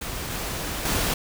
pink noise with level steps, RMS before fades -32 / -30 / -24 dBFS, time 0.01-1.14 s, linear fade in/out 5 ms, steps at 0.3 / 0.85 s, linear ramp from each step 5 ms, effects none

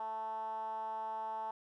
10% pulse tone with band-pass filter, 220 Hz, A3, in tune, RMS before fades -40 dBFS, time 0-1.51 s, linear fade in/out 2 ms, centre 860 Hz, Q 7.4, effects none

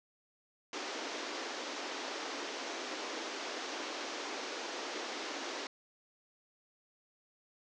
pink band-pass noise, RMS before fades -41 dBFS, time 0.73-5.67 s, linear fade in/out 2 ms, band 270 to 6500 Hz, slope 48 dB/octave, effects none

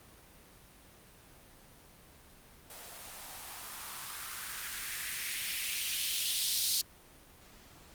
violet noise with band-pass filter sweep, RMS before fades -36 dBFS, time 2.7-6.81 s, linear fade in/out 0 ms, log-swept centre 560 to 4400 Hz, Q 2.2, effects pink hiss -57 dBFS RMS until 7.94 s + Opus 32 kbps

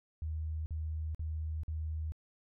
sine tone bursts, 78.5 Hz, D#2, 16 cents sharp, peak -34 dBFS, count 4, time 0.22-2.121 s, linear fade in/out 0 ms, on 440 ms, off 47 ms, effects none

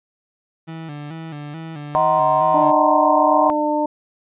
30% pulse tone with vibrato, 154.4 Hz, D#3, 13 cents flat, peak -27 dBFS, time 0.67-2.72 s, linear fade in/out 20 ms, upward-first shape square, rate 2.3 Hz, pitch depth 87 cents each way
sine chord, C half-diminished seventh, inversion first, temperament just, 627.9 / 753.5 / 941.9 / 1046.5 Hz, Eb5 / Gb5 / Bb5 / C6, +16 / +31 / +18 / 0 cents, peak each -19 dBFS, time 1.95-3.5 s, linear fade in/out 0 ms
harmonic tone, 300.2 Hz, D4, 38 cents sharp, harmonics 1 / 2 / 3, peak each -21 / -21 / -21 dBFS, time 2.54-3.86 s, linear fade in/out 5 ms
effects resampled to 8000 Hz

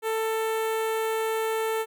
sawtooth tone with notch filter, 443.7 Hz, A4, 14 cents sharp, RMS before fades -27 dBFS, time 0.02-1.86 s, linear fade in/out 50 ms, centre 5100 Hz, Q 1, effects none

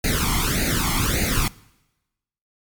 pink noise with flanger, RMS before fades -21 dBFS, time 0.04-1.48 s, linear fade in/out 2 ms, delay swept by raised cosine 0.45 to 0.95 ms, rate 1.7 Hz, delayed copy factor +0.9, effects noise-tail reverb RT60 1.0 s tail -23 dB re dry + MP3 96 kbps

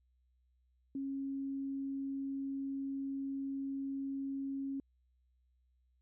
sine tone, 273.2 Hz, C#4, 25 cents flat, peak -36 dBFS, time 0.95-4.8 s, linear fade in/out 2 ms, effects added 62 Hz sine -70 dBFS peak until 6.01 s

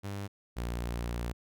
sawtooth tone pair in turn, 100 / 59.05 Hz, G2 / A#1, +35 / +23 cents, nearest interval major sixth, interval 912 cents, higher first, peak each -32 / -29 dBFS, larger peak second, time 0.03-0.28 / 0.56-1.33 s, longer second, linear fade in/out 20 ms, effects none

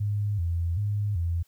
sine tone with vibrato, 93.6 Hz, F#2, 20 cents sharp, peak -24 dBFS, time 0-1.43 s, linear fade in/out 10 ms, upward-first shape square, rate 1.3 Hz, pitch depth 170 cents each way, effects white hiss -66 dBFS RMS until 1.47 s

